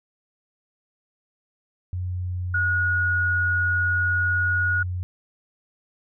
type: tone with pitch glide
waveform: sine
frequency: 90.6 to 90.03 Hz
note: F#2 to F#2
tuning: -36 to -47 cents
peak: -25 dBFS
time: 1.93-5.03 s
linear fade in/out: 0 ms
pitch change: -11 cents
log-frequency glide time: 2.1-2.33 s
type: tone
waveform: sine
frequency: 1448 Hz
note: F#6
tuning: 38 cents flat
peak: -20 dBFS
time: 2.54-4.83 s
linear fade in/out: 5 ms
effects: none